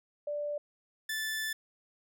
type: tone pair in turn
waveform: sine / sawtooth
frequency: 587.3 / 1753.3 Hz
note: D5 / A6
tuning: 0 / -7 cents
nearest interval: octave + perfect fifth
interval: 1893 cents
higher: second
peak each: -32 / -29 dBFS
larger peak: second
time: 0.27-0.58 / 1.09-1.53 s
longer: second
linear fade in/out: 5 ms
effects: none